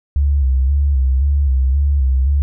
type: tone with vibrato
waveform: sine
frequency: 68.2 Hz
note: C#2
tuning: 28 cents flat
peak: -11 dBFS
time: 0.16-2.42 s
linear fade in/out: 0 ms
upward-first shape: square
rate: 1.9 Hz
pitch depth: 70 cents each way
effects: none